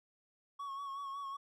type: tone with vibrato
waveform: triangle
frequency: 1108.7 Hz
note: C#6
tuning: in tune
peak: -38 dBFS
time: 0.59-1.37 s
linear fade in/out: 10 ms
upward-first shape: sine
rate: 5.4 Hz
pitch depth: 38 cents each way
effects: none